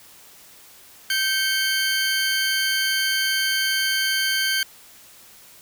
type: tone pair together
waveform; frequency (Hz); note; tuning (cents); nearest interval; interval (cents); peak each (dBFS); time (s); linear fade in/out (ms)
20% pulse; 1557.5 / 2200; G6 / C#7; -12 / -14; tritone; 598; -16 / -22; 1.1-4.63; 2
effects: white hiss -48 dBFS RMS until 5.61 s